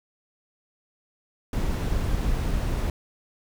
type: noise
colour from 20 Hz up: brown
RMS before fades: -25 dBFS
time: 1.53-2.9 s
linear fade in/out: 2 ms
effects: none